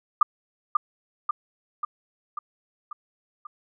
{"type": "tone with echo", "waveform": "sine", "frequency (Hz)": 1204, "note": "D6", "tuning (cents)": 43, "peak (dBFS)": -12, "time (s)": [0.21, 0.23], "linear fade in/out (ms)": 5, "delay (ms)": 540, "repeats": 6, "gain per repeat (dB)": -4, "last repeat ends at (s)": 3.47, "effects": []}